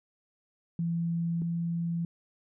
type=tone pair in turn; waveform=sine; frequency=168.4 / 169.01 Hz; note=E3 / E3; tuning=+37 / +44 cents; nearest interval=unison; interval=7 cents; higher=second; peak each=-27 / -28 dBFS; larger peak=first; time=0.79-1.42 / 1.42-2.05 s; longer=neither; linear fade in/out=2 ms; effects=none